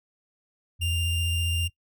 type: tone with vibrato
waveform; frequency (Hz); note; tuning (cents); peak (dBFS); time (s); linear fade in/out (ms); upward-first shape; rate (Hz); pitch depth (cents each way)
sine; 87; F2; -6; -25; 0.79-1.7; 50; sine; 15; 41
type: tone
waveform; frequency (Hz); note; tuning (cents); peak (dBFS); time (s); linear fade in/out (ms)
45% pulse; 2794; F7; 0; -28; 0.81-1.68; 10
effects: noise-tail reverb RT60 0.1 s tail -22 dB re dry